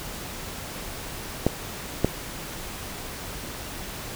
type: clicks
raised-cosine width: 2 ms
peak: -5 dBFS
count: 2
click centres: 1.466 / 2.046 s
effects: pink hiss -36 dBFS RMS until 4.15 s